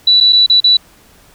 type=tone with dropouts; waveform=sine; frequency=3951 Hz; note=B7; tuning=in tune; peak=-5 dBFS; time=0.07-0.77 s; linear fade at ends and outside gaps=5 ms; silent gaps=0.203-0.208 / 0.325-0.329 / 0.463-0.498 / 0.603-0.641 s; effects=pink hiss -46 dBFS RMS until 1.34 s